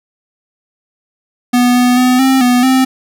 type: tone with pitch steps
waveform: square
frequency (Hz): 245.7 / 247.1 / 251.8 / 264.5 / 246.6 / 261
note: B3 / B3 / B3 / C4 / B3 / C4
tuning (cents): -9 / +1 / +34 / +19 / -2 / -4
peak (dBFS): -8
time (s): 1.53-2.85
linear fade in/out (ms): 10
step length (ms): 220
effects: none